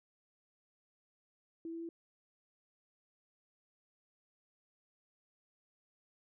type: tone with pitch steps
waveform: sine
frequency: 329.6 / 331.9 / 334.2 Hz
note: E4 / E4 / E4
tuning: 0 / +12 / +24 cents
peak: -40 dBFS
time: 1.65-1.89 s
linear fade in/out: 2 ms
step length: 80 ms
effects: none